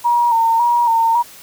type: tone with vibrato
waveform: sine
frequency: 932.3 Hz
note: A#5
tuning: in tune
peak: -11 dBFS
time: 0.04-1.23 s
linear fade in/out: 20 ms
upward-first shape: square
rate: 1.8 Hz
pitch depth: 39 cents each way
effects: white hiss -40 dBFS RMS until 1.42 s